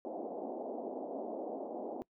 white band-pass noise, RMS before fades -41 dBFS, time 0.05-2.02 s, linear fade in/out 0 ms, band 230 to 750 Hz, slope 48 dB/octave, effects noise-tail reverb RT60 0.1 s tail -22 dB re dry

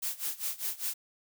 blue noise with tremolo, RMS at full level -32 dBFS, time 0.02-0.94 s, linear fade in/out 10 ms, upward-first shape sine, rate 5 Hz, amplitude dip 90%, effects none

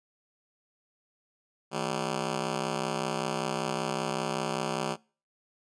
10% pulse ring-modulated tone, 191.1 Hz, G3, 44 cents flat, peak -18 dBFS, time 1.71-4.97 s, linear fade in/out 50 ms, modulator 32.6 Hz, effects noise-tail reverb RT60 0.4 s tail -25 dB re dry + resampled to 22050 Hz

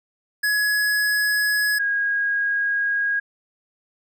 square / sine tone pair in turn, 1684 / 1638.9 Hz, G#6 / G#6, +24 / -23 cents, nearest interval unison, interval 47 cents, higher first, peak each -19 dBFS, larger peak neither, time 0.43-1.79 / 1.79-3.2 s, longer second, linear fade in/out 10 ms, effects none

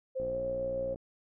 sine tone with pitch glide, 523.3 to 538.9 Hz, C5 to C#5, 0 to -49 cents, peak -31 dBFS, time 0.15-0.95 s, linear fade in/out 20 ms, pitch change +51 cents, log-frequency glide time 0.27-0.39 s
click train, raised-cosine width 2 ms, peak -30 dBFS, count 47, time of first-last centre 0.2-0.959 s, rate 60.6 Hz
effects none

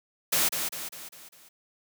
white noise with echo, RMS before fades -24 dBFS, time 0.32-0.49 s, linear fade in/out 10 ms, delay 200 ms, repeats 5, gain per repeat -6 dB, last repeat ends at 1.49 s, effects high-pass 150 Hz 12 dB/octave

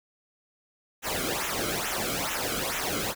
pink noise with flanger, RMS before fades -30 dBFS, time 1.02-3.15 s, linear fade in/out 50 ms, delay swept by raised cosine 0.21 to 1.13 ms, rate 2.3 Hz, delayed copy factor -0.8, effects none

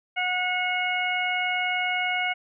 harmonic tone with a mistuned harmonic, 730 Hz, F#5, 24 cents flat, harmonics 1 / 2 / 3 / 4, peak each -29 / -31 / -26 / -32 dBFS, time 0.16-2.34 s, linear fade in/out 20 ms, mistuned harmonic 4, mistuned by -32 cents, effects none

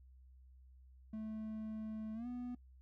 triangle tone with pitch glide, 217.8 to 245.9 Hz, A3 to B3, -17 to -7 cents, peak -39 dBFS, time 1.13-2.55 s, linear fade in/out 5 ms, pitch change +210 cents, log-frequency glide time 2.14-2.27 s, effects noise-tail reverb RT60 0.1 s tail -19 dB re dry + added 64 Hz sine -58 dBFS peak until 2.81 s

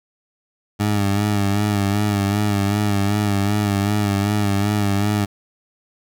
20% pulse tone with vibrato, 102 Hz, G#2, 31 cents flat, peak -12 dBFS, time 0.79-5.26 s, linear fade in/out 20 ms, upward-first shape sine, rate 2.6 Hz, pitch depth 49 cents each way, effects 9-bit

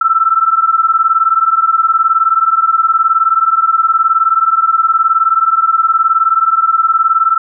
sine beating tone pair, 1318.5 / 1337.5 Hz, E6 / E6, 0 / +25 cents, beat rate 19 Hz, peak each -11 dBFS, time 0.01-7.38 s, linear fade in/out 5 ms, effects none

